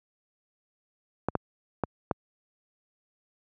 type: clicks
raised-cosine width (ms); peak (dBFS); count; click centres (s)
1; -11; 4; 1.286 / 1.353 / 1.837 / 2.112
effects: high-pass 80 Hz 12 dB/octave